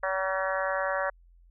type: harmonic tone with a mistuned harmonic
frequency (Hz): 190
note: F#3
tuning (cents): +46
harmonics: 3 / 4 / 5 / 6 / 7 / 8 / 9 / 10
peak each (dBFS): -30 / -36 / -36 / -35 / -37 / -36 / -35 / -39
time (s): 0.03-1.1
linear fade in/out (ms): 5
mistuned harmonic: 7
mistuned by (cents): +45
effects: added 43 Hz sine -54 dBFS peak until 1.5 s